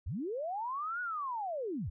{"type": "linear two-way sweep", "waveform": "sine", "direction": "up then down", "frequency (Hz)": [55, 1480, 55], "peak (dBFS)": -34, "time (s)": [0.06, 1.9], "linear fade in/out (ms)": 10, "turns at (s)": 1.01, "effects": []}